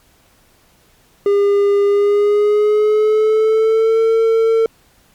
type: tone with pitch glide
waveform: triangle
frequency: 403.8 to 450.6 Hz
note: G#4 to A4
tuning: -49 to +41 cents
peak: -8 dBFS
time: 1.26-4.66 s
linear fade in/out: 2 ms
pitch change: +190 cents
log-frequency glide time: 1.85-4.02 s
effects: pink hiss -53 dBFS RMS until 5.14 s + MP3 96 kbps